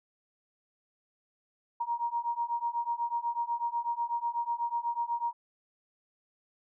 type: beating tone pair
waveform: sine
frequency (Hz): 938 / 946.1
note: A#5 / A#5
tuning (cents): +11 / +25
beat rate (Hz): 8.1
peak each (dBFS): -33 / -32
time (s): 1.8-5.33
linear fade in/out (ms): 10
effects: none